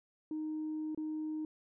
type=tone with dropouts; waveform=sine; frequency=310 Hz; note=D#4; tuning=6 cents flat; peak=-34 dBFS; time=0.31-1.45 s; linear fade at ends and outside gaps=2 ms; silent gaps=0.948-0.975 s; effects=tanh soft clip ceiling -32 dBFS